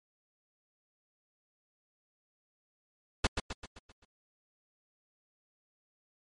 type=noise with echo; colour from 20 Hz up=pink; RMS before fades=-25 dBFS; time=3.24-3.27 s; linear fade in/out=5 ms; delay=130 ms; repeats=6; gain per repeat=-6 dB; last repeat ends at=4.05 s; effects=low-pass 6000 Hz 12 dB/octave + MP3 48 kbps